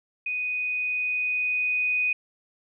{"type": "tone with level ramp", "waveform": "sine", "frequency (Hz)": 2489, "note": "D#7", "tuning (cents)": 0, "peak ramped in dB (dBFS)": [-26, -21], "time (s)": [0.26, 2.13], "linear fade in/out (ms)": 5, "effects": []}